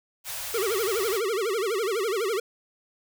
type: band-stop noise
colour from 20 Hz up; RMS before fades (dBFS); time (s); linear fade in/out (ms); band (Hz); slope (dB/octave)
white; -34; 0.24-1.21; 50; 140 to 490; 48
type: tone with vibrato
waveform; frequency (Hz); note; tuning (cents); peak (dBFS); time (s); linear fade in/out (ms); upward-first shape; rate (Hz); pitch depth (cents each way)
square; 420; G#4; +19; -25; 0.54-2.4; 5; sine; 12; 210
effects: none